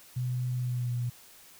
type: tone with pitch glide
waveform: sine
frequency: 125.2 to 121.78 Hz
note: B2 to B2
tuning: +24 to -24 cents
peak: -28 dBFS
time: 0.16-1.1 s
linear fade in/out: 10 ms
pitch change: -48 cents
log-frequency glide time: 0.6-0.9 s
effects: white hiss -54 dBFS RMS until 1.59 s